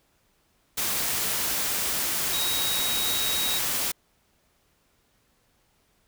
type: tone in noise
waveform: sine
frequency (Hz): 3800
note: A#7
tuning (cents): +33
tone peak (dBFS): -28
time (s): 2.33-3.59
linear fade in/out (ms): 10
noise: white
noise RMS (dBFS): -27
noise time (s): 0.77-3.92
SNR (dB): -4
effects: pink hiss -67 dBFS RMS until 6.07 s